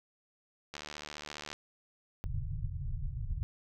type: click train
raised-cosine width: 0.2 ms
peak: -24 dBFS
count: 60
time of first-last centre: 0.74-1.53 s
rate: 74.7 Hz
type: low-pass noise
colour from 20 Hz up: pink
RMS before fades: -36 dBFS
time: 2.24-3.43 s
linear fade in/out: 0 ms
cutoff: 150 Hz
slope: 96 dB/octave
effects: none